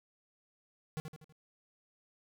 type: tone with echo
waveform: square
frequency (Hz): 155.8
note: D#3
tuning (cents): +3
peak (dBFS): -36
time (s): 0.97-1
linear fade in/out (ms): 0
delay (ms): 81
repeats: 4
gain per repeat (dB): -6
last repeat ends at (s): 1.324
effects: none